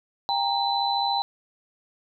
sine tone cluster, 796 / 930 / 4008 Hz, G5 / A#5 / B7, +26 / -4 / +25 cents, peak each -25 / -27 / -27 dBFS, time 0.29-1.22 s, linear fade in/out 0 ms, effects none

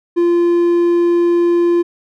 triangle tone, 345.4 Hz, F4, 19 cents flat, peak -8 dBFS, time 0.16-1.83 s, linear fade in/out 20 ms, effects none

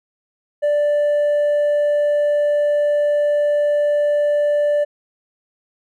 triangle tone with hard clipping, 587.3 Hz, D5, in tune, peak -13 dBFS, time 0.62-4.85 s, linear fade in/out 20 ms, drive 1 dB, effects none

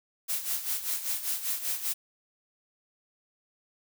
blue noise with tremolo, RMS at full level -29 dBFS, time 0.28-1.94 s, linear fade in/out 20 ms, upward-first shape sine, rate 5.1 Hz, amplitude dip 70%, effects none

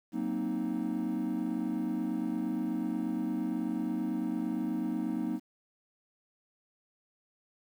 triangle chord, C half-diminished seventh, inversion second, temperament equal, 185 / 233.1 / 261.6 / 311.1 Hz, Gb3 / Bb3 / C4 / Eb4, 0 / 0 / 0 / 0 cents, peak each -36 / -32 / -34 / -32 dBFS, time 0.12-5.4 s, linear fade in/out 50 ms, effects tanh soft clip ceiling -21 dBFS + 10-bit

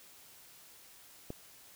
click, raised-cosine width 2 ms, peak -26 dBFS, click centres 1.304 s, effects white hiss -57 dBFS RMS until 1.75 s

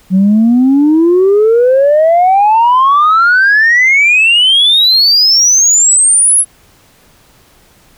sine exponential sweep, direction up, 182.5 to 11000 Hz, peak -3 dBFS, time 0.1-6.45 s, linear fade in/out 50 ms, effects tanh soft clip ceiling -2 dBFS + pink hiss -46 dBFS RMS until 7.97 s

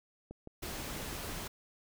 click train, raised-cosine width 2 ms, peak -32 dBFS, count 7, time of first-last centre 0.31-1.292 s, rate 6.11 Hz
pink noise, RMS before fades -41 dBFS, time 0.62-1.48 s, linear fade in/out 10 ms
effects none

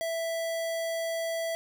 square tone, 660 Hz, E5, 2 cents sharp, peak -30 dBFS, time 0.01-1.55 s, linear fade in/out 0 ms, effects none

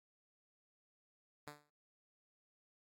5% pulse tone with exponential decay, 147.5 Hz, D3, 8 cents sharp, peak -34 dBFS, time 1.47-1.7 s, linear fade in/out 5 ms, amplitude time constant 48 ms, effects AAC 48 kbps

